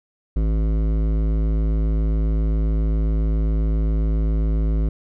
triangle tone with hard clipping, 53.7 Hz, A1, 41 cents flat, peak -19 dBFS, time 0.36-4.89 s, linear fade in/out 5 ms, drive 18 dB, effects none

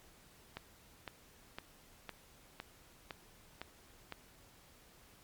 click train, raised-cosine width 0.3 ms, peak -26 dBFS, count 8, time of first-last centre 0.57-4.123 s, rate 1.97 Hz, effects pink hiss -62 dBFS RMS until 5.23 s + MP3 96 kbps

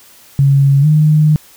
sine tone with pitch glide, 138.7 to 153.01 Hz, C#3 to D#3, +1 to -29 cents, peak -6 dBFS, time 0.39-1.36 s, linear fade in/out 0 ms, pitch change +170 cents, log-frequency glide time 0.81-0.86 s, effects white hiss -43 dBFS RMS until 1.56 s

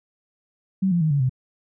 sine tone with pitch steps, 190.8 / 172.95 / 156.78 / 142.12 / 128.82 Hz, G3 / F3 / D#3 / C#3 / C3, -47 / -17 / +13 / +44 / -27 cents, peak -17 dBFS, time 0.82-1.295 s, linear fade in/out 10 ms, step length 95 ms, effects none

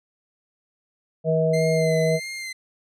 harmonic tone, 160.1 Hz, D#3, 50 cents sharp, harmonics 1 / 3 / 4, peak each -22 / -22 / -22 dBFS, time 1.24-2.2 s, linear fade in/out 50 ms
sawtooth tone with vibrato, 2075 Hz, C7, 15 cents flat, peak -27 dBFS, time 1.53-2.53 s, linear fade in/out 10 ms, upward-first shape sine, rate 1.6 Hz, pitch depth 39 cents each way
effects low-pass 10000 Hz 12 dB/octave

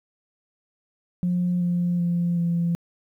sine tone with pitch steps, 177.8 / 175.35 / 172.94 / 170.56 Hz, F3 / F3 / F3 / F3, +31 / +7 / -17 / -41 cents, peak -19 dBFS, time 1.23-2.75 s, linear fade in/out 0 ms, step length 380 ms, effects tanh soft clip ceiling -16 dBFS + 10-bit

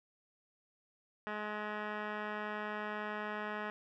10% pulse tone with low-pass filter, 210.9 Hz, G#3, 27 cents sharp, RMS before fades -40 dBFS, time 1.27-3.7 s, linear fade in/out 0 ms, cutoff 2000 Hz, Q 10, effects none

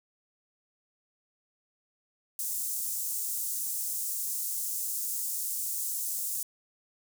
pink high-pass noise, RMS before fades -33 dBFS, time 2.39-6.43 s, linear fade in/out 2 ms, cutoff 7400 Hz, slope 24 dB/octave, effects none

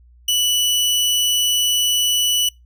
sawtooth tone, 2960 Hz, F#7, in tune, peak -12 dBFS, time 0.28-2.49 s, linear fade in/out 5 ms, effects noise-tail reverb RT60 0.2 s tail -25 dB re dry + added 60 Hz sine -46 dBFS peak until 2.65 s

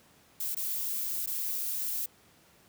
violet noise with dropouts, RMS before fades -33 dBFS, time 0.4-2.06 s, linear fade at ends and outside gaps 5 ms, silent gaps 0.548-0.567 / 1.262-1.272 s, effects pink hiss -61 dBFS RMS until 2.68 s + high-pass 80 Hz 12 dB/octave

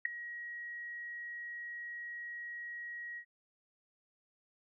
sine tone with ADSR envelope, 1900 Hz, A#6, 33 cents sharp, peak -23 dBFS, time 0.05-3.25 s, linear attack 6 ms, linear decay 3 ms, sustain -18 dB, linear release 76 ms, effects none

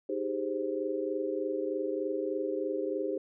sine chord, Ab major seventh, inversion second, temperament equal, 311.1 / 392 / 415.3 / 523.3 Hz, Eb4 / G4 / Ab4 / C5, 0 / 0 / 0 / 0 cents, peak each -36 / -34 / -37 / -35 dBFS, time 0.09-3.18 s, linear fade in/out 5 ms, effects none

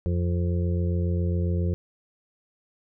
harmonic tone, 87.31 Hz, F2, in tune, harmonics 1 / 2 / 4 / 5 / 6, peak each -23 / -29 / -35 / -37 / -39 dBFS, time 0.06-1.74 s, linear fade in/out 0 ms, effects none

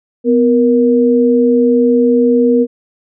sine tone pair together, 249.7 / 471.3 Hz, B3 / A#4, +19 / +19 cents, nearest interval major seventh, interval 1100 cents, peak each -10 dBFS, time 0.24-2.67 s, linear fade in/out 50 ms, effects none

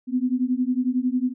sine beating tone pair, 246.9 / 257.9 Hz, B3 / C4, 0 / -25 cents, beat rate 11 Hz, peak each -23 / -23 dBFS, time 0.07-1.34 s, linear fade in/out 50 ms, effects none

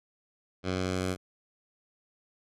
10% pulse tone with low-pass filter sweep, 92.5 Hz, F#2, in tune, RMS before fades -31 dBFS, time 0.63-1.17 s, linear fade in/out 50 ms, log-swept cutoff 4400 to 11000 Hz, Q 1.1, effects none

